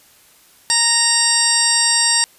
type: harmonic tone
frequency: 930 Hz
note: A#5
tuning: 4 cents flat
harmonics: 1 / 2 / 3 / 4 / 5 / 6 / 8 / 9 / 10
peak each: -25 / -22 / -29 / -27 / -19 / -19 / -22 / -18 / -29 dBFS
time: 0.7-2.24 s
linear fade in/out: 0 ms
effects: white hiss -50 dBFS RMS until 2.38 s + resampled to 32000 Hz